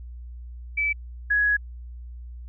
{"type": "tone pair in turn", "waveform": "sine", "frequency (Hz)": [2306, 1672.6], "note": ["D7", "G#6"], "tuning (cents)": [-32, 12], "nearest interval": "tritone", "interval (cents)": 556, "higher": "first", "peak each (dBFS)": [-21, -18], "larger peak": "second", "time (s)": [[0.77, 0.93], [1.3, 1.57]], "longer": "second", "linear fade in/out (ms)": 10, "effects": ["added 60 Hz sine -36 dBFS peak until 2.48 s"]}